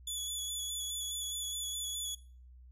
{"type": "tone with vibrato", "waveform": "20% pulse", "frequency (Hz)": 3425, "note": "A7", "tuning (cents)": -47, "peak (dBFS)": -30, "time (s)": [0.07, 2.15], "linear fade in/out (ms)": 5, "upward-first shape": "square", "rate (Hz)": 4.8, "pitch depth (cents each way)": 21, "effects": ["noise-tail reverb RT60 0.4 s tail -17 dB re dry", "added 62 Hz sine -52 dBFS peak until 2.71 s"]}